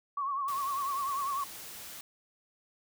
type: tone with vibrato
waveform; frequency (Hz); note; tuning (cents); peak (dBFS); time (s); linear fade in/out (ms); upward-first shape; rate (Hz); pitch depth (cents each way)
sine; 1108.7; C#6; 0; -30; 0.17-1.44; 5; triangle; 10; 92
type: noise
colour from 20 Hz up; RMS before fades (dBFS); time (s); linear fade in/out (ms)
white; -45; 0.48-2.01; 2
effects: none